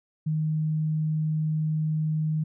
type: tone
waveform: sine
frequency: 155.56 Hz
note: D#3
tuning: in tune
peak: -23 dBFS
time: 0.26-2.44 s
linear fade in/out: 10 ms
effects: none